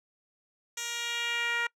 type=tone with band-pass filter sweep; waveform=10% pulse; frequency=471.9 Hz; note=A#4; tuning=21 cents sharp; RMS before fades=-32 dBFS; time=0.77-1.67 s; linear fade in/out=5 ms; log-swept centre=5900 to 1700 Hz; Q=1.4; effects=noise-tail reverb RT60 0.1 s tail -25 dB re dry